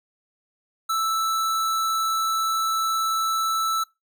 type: tone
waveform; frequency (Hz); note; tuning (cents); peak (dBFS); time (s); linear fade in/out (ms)
square; 1318.5; E6; 0; -22; 0.89-3.84; 10
effects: noise-tail reverb RT60 0.2 s tail -22 dB re dry